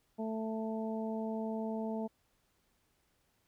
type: harmonic tone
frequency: 221 Hz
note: A3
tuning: 8 cents sharp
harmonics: 1 / 2 / 3 / 4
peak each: -36 / -41 / -42 / -46 dBFS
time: 0.18-2.08 s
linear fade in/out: 20 ms
effects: pink hiss -75 dBFS RMS until 3.47 s